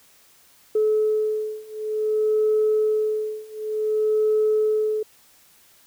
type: beating tone pair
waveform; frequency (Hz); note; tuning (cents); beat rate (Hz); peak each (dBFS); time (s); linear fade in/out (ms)
sine; 429.9 / 430.45; A4 / A4; -40 / -38; 0.55; -22 / -21; 0.75-5.03; 5
effects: tanh soft clip ceiling -12 dBFS + white hiss -55 dBFS RMS until 5.86 s